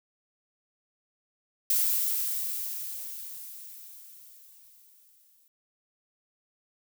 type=noise with exponential decay; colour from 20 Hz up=violet; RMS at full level=-24 dBFS; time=1.7-5.48 s; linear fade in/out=1 ms; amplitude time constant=820 ms; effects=none